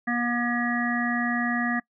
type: harmonic tone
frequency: 240 Hz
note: B3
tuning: 49 cents flat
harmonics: 1 / 3 / 5 / 7 / 8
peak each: -26 / -32 / -34 / -30 / -30 dBFS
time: 0.07-1.8 s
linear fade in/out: 10 ms
effects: noise-tail reverb RT60 0.1 s tail -24 dB re dry